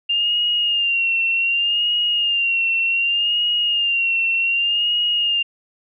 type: tone with vibrato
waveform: sine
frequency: 2794 Hz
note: F7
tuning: in tune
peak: -16 dBFS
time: 0.09-5.43 s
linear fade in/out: 10 ms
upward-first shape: sine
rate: 0.66 Hz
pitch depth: 54 cents each way
effects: none